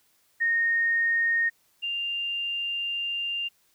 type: tone pair in turn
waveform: sine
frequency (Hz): 1850 / 2794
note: A#6 / F7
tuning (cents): -14 / 0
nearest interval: perfect fifth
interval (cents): 714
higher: second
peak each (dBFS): -21 / -27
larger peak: first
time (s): 0.4-1.5 / 1.82-3.49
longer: second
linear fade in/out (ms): 20
effects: white hiss -66 dBFS RMS until 3.74 s